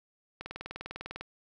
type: click train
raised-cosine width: 0.3 ms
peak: -23 dBFS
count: 17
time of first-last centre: 0.41-1.21 s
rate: 20 Hz
effects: none